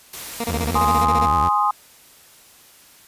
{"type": "noise", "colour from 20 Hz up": "white", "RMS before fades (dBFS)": -33, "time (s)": [0.13, 1.04], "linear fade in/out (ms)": 5}
{"type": "tone bursts", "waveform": "15% pulse", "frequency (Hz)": 233.1, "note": "A#3", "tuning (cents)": 0, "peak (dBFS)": -16, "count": 13, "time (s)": [0.4, 1.256], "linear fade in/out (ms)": 2, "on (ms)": 40, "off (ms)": 28}
{"type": "tone with vibrato", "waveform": "sawtooth", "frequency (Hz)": 79.5, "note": "D#2", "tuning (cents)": 38, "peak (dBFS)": -19, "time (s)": [0.48, 1.49], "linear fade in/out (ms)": 10, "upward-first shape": "sine", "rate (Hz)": 9.5, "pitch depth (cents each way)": 210}
{"type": "chord", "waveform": "sine", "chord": "Ab major", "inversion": "none", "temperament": "equal", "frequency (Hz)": [830.6, 1046.5, 1244.5], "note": ["Ab5", "C6", "Eb6"], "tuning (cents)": [0, 0, 0], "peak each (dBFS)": -20, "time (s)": [0.75, 1.71], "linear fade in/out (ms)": 5}
{"effects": ["white hiss -49 dBFS RMS until 3.07 s", "resampled to 32000 Hz"]}